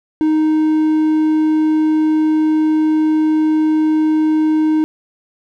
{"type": "tone", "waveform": "triangle", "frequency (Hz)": 311.1, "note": "D#4", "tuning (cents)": 0, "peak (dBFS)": -9, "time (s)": [0.21, 4.84], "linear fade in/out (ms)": 0, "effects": []}